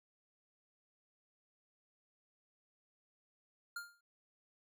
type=tone with exponential decay; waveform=square; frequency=1404 Hz; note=F6; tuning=9 cents sharp; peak=-39 dBFS; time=3.76-4.01 s; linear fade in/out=5 ms; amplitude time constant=54 ms; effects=none